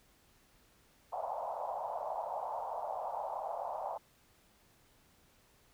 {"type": "band-pass noise", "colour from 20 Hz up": "white", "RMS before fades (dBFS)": -39, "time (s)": [1.12, 3.98], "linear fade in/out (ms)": 10, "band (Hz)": [590, 930], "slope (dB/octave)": 48, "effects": ["pink hiss -67 dBFS RMS until 5.73 s"]}